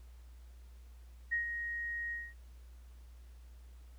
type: tone with ADSR envelope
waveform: sine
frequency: 1877 Hz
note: A#6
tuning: 11 cents sharp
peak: -29 dBFS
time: 1.31-2.34 s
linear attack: 20 ms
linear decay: 120 ms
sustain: -7 dB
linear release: 220 ms
effects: added 60 Hz sine -51 dBFS peak until 3.98 s + pink hiss -69 dBFS RMS until 3.98 s